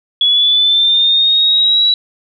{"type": "linear sweep", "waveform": "sine", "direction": "up", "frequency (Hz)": [3372, 3923], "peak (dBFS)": -8, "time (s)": [0.21, 1.94], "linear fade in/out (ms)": 2, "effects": []}